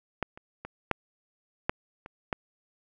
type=clicks; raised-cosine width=0.5 ms; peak=-13 / -30 / -23 / -9 / -9 / -27 / -13 dBFS; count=7; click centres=0.227 / 0.375 / 0.65 / 0.913 / 1.695 / 2.061 / 2.328 s; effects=none